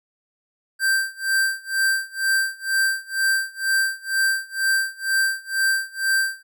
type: tone with tremolo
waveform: square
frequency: 1568 Hz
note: G6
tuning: in tune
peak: -17 dBFS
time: 0.79-6.43 s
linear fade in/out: 50 ms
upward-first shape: sine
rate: 2.1 Hz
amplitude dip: 95%
effects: none